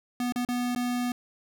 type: tone with dropouts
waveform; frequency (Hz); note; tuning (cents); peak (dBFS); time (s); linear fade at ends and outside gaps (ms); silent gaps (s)
square; 245.3; B3; -12; -27; 0.2-1.12; 2; 0.323-0.359 / 0.45-0.487 / 0.75-0.76
effects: none